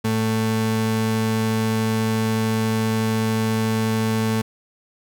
35% pulse tone pair together, 110.75 / 221.5 Hz, A2 / A3, +12 / +12 cents, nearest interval octave, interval 1200 cents, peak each -21 dBFS, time 0.04-4.42 s, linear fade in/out 10 ms, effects none

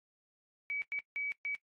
sine tone bursts at uneven times, 2279 Hz, C#7, 47 cents sharp, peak -34 dBFS, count 4, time 0.7-0.82 / 0.92-0.99 / 1.16-1.32 / 1.45-1.55 s, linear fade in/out 0 ms, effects noise-tail reverb RT60 0.1 s tail -19 dB re dry + AAC 32 kbps

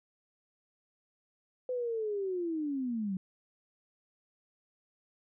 sine linear sweep, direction down, 510 to 182.4 Hz, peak -31 dBFS, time 1.69-3.17 s, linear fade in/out 2 ms, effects none

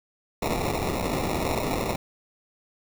white noise with sample-and-hold, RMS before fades -27 dBFS, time 0.42-1.96 s, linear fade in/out 5 ms, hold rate 1575 Hz, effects none

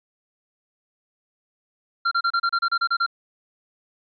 square tone bursts, 1377 Hz, F6, 25 cents flat, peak -19 dBFS, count 11, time 2.05-3.064 s, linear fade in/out 10 ms, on 64 ms, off 31 ms, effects resampled to 11025 Hz

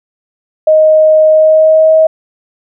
sine tone with pitch glide, 624 to 635.3 Hz, D#5 to D#5, +5 to +36 cents, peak -3 dBFS, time 0.67-2.07 s, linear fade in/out 5 ms, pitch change +31 cents, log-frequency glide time 1.3-1.95 s, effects none

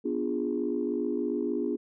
sine chord, B diminished seventh, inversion none, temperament equal with one note detuned, 246.9 / 293.7 / 349.2 / 412.7 Hz, B3 / D4 / F4 / Ab4, 0 / 0 / 0 / -11 cents, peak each -32 dBFS, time 0.04-1.77 s, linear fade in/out 20 ms, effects tanh soft clip ceiling -17 dBFS

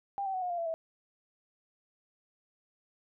sine tone with pitch steps, 796 / 769.8 / 744.4 / 719.9 / 696.2 / 673.2 / 651.1 Hz, G5 / G5 / F#5 / F#5 / F5 / E5 / E5, +26 / -32 / +10 / -48 / -6 / +36 / -22 cents, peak -31 dBFS, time 0.18-0.74 s, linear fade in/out 0 ms, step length 80 ms, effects none

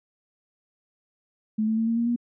sine tone with pitch steps, 216.4 / 220.7 / 225.1 / 229.5 / 234.1 / 238.7 Hz, A3 / A3 / A3 / A#3 / A#3 / A#3, -29 / +5 / +40 / -27 / +8 / +41 cents, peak -21 dBFS, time 1.58-2.162 s, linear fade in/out 10 ms, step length 97 ms, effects none

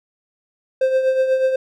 triangle tone with tremolo, 523.3 Hz, C5, in tune, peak -10 dBFS, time 0.81-1.56 s, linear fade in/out 5 ms, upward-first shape triangle, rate 8.2 Hz, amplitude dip 60%, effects none

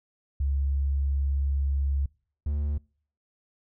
sine / triangle tone pair in turn, 69.3 / 72.96 Hz, C#2 / D2, 0 / -11 cents, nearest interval minor second, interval 89 cents, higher second, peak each -23 dBFS, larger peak neither, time 0.4-2.06 / 2.46-2.78 s, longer first, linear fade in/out 5 ms, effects noise-tail reverb RT60 0.5 s tail -26 dB re dry

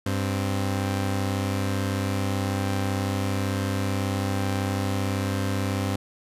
sawtooth tone pair together, 98.17 / 261.6 Hz, G2 / C4, +3 / 0 cents, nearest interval octave + perfect fourth, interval 1697 cents, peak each -21 / -26 dBFS, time 0.06-5.96 s, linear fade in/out 5 ms, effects resampled to 32000 Hz

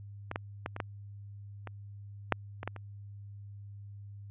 clicks, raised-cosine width 0.5 ms, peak -20 / -18 / -19 / -24 / -17 / -26 / -9 / -23 / -19 / -29 dBFS, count 10, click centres 0.314 / 0.359 / 0.661 / 0.764 / 0.802 / 1.673 / 2.323 / 2.631 / 2.676 / 2.763 s, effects added 101 Hz sine -44 dBFS peak until 4.3 s + resampled to 8000 Hz

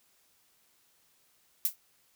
violet noise with exponential decay, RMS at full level -23 dBFS, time 1.65-1.76 s, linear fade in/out 2 ms, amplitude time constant 22 ms, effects white hiss -68 dBFS RMS until 2.15 s

